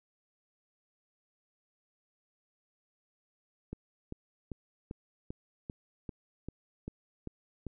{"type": "click train", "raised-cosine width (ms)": 3, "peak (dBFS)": -26, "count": 11, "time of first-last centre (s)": [3.73, 7.667], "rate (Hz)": 2.54, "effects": []}